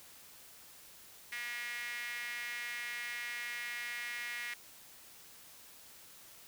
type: tone with high-pass filter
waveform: sawtooth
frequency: 240 Hz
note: B3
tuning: 49 cents flat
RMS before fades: -41 dBFS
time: 1.32-4.54 s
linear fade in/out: 5 ms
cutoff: 2000 Hz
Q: 5.5
effects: white hiss -56 dBFS RMS until 6.47 s